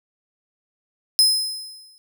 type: tone with exponential decay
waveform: sawtooth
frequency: 5100 Hz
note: D#8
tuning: 42 cents sharp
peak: -8 dBFS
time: 1.19-1.98 s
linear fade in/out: 0 ms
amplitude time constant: 170 ms
effects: none